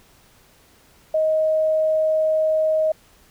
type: tone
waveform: sine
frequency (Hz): 628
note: D#5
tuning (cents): +16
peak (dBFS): -16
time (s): 1.14-2.92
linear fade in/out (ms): 5
effects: pink hiss -54 dBFS RMS until 3.3 s